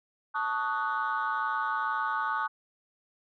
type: chord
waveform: sine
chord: D# half-diminished seventh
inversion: second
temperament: equal with one note detuned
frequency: 880 / 1122.3 / 1244.5 / 1480 Hz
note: A5 / C#6 / D#6 / F#6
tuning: 0 / +21 / 0 / 0 cents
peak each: -32 dBFS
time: 0.34-2.48 s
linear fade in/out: 20 ms
effects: tanh soft clip ceiling -21 dBFS